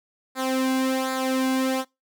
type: tone with flanger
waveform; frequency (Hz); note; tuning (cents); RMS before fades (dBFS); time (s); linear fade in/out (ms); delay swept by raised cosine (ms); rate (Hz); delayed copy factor
sawtooth; 261.6; C4; 0; -24; 0.35-1.85; 50; 0.34 to 1.64; 1.3; -0.7
effects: noise-tail reverb RT60 0.2 s tail -22 dB re dry